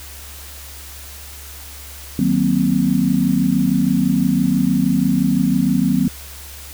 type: chord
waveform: sine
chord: C half-diminished seventh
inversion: first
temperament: just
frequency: 156.98 / 188.37 / 235.5 / 261.6 Hz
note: Eb3 / Gb3 / Bb3 / C4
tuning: +16 / +31 / +18 / 0 cents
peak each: -22 / -18 / -19 / -18 dBFS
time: 2.19-6.08 s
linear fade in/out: 2 ms
effects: added 70 Hz sine -37 dBFS peak until 6.73 s + white hiss -37 dBFS RMS until 6.73 s